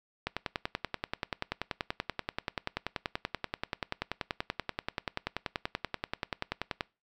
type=click train; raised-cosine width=0.3 ms; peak=-15 dBFS; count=69; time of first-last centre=0.27-6.808 s; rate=10.4 Hz; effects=noise-tail reverb RT60 0.3 s tail -23 dB re dry